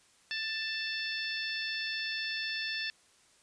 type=harmonic tone; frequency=884 Hz; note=A5; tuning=8 cents sharp; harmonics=2 / 3 / 4 / 5 / 6; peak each=-37 / -39 / -40 / -41 / -42 dBFS; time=0.31-2.9 s; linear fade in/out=0 ms; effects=white hiss -64 dBFS RMS until 3.42 s + resampled to 22050 Hz